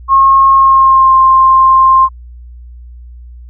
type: tone with pitch glide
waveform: sine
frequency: 1081 to 1055.1 Hz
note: C#6 to C6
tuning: -44 to +14 cents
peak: -3 dBFS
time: 0.08-2.09 s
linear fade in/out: 50 ms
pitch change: -42 cents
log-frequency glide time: 0.54-1.15 s
effects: added 60 Hz sine -29 dBFS peak until 3.49 s

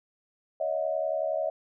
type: tone cluster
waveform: sine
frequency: 567 / 638 / 717 Hz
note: C#5 / D#5 / F5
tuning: +39 / +43 / +45 cents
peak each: -31 / -28 / -36 dBFS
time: 0.6-1.5 s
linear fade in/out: 5 ms
effects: none

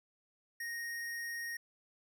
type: tone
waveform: square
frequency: 1864.7 Hz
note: A#6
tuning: in tune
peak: -39 dBFS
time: 0.6-1.57 s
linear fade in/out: 5 ms
effects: none

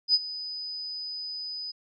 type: tone with ADSR envelope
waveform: sine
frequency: 4991 Hz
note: D#8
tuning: 5 cents sharp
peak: -16 dBFS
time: 0.08-1.72 s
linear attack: 62 ms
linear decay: 38 ms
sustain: -17 dB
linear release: 16 ms
effects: none

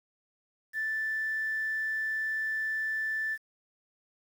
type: tone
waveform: sine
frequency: 1761 Hz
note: A6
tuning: 1 cent sharp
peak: -28 dBFS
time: 0.73-3.38 s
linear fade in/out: 50 ms
effects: tanh soft clip ceiling -24 dBFS + 9-bit

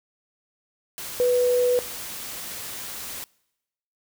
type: tone in noise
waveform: sine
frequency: 493.5 Hz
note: B4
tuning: 1 cent flat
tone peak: -17 dBFS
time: 1.2-1.79 s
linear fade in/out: 0 ms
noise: white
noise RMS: -35 dBFS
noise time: 0.98-3.24 s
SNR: +15 dB
effects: noise-tail reverb RT60 0.9 s tail -25 dB re dry

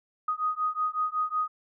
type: beating tone pair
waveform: sine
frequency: 1244.5 / 1249.9 Hz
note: D#6 / D#6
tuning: 0 / +7 cents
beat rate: 5.4 Hz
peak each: -29 dBFS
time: 0.28-1.48 s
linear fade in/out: 5 ms
effects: none

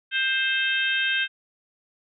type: harmonic tone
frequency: 525 Hz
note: C5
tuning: 6 cents sharp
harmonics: 3 / 4 / 5 / 6 / 7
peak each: -24 / -34 / -27 / -28 / -33 dBFS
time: 0.11-1.28 s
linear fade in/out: 50 ms
effects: none

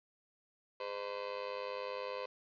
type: tone with amplitude modulation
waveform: 30% pulse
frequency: 510 Hz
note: C5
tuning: 44 cents flat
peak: -32 dBFS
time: 0.8-2.26 s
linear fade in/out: 5 ms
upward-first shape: sine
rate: 100 Hz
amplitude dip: 95%
effects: resampled to 11025 Hz + 10-bit

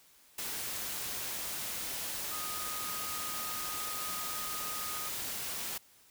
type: tone in noise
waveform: sine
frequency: 1244.5 Hz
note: D#6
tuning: in tune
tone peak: -42 dBFS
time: 2.31-5.09 s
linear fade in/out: 5 ms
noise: white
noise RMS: -38 dBFS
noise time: 0.38-5.78 s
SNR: -7 dB
effects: white hiss -62 dBFS RMS until 6.1 s

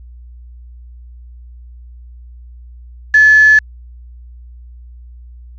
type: tone with quantisation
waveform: sine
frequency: 1725 Hz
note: A6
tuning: 35 cents flat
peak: -4 dBFS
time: 3.14-3.59 s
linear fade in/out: 5 ms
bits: 4
effects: added 60 Hz sine -33 dBFS peak until 5.58 s + resampled to 16000 Hz

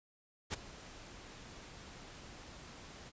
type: noise with ADSR envelope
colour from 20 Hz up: pink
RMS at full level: -35 dBFS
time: 0.5-3.12 s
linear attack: 36 ms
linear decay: 14 ms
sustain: -17 dB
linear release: 42 ms
effects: resampled to 16000 Hz

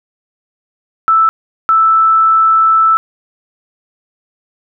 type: tone bursts at uneven times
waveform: sine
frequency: 1318.5 Hz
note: E6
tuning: in tune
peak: -6 dBFS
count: 2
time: 1.08-1.29 / 1.69-2.97 s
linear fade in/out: 0 ms
effects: none

